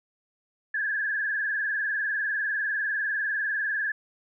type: tone with vibrato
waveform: sine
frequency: 1669 Hz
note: G#6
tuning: 8 cents sharp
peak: -25 dBFS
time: 0.74-3.92 s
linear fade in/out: 5 ms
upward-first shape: sine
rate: 20 Hz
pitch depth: 83 cents each way
effects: none